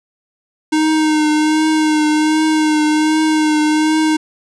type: tone with vibrato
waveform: square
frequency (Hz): 308.8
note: D#4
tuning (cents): -13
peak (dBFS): -12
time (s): 0.72-4.17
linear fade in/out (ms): 10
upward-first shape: triangle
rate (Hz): 1.3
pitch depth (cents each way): 30
effects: resampled to 22050 Hz + 8-bit